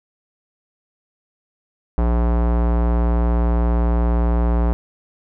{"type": "tone with low-pass filter", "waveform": "square", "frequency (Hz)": 58.7, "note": "A#1", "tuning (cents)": 13, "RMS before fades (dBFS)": -17, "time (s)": [1.98, 4.73], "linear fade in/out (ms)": 0, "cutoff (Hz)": 970, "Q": 1.2, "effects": []}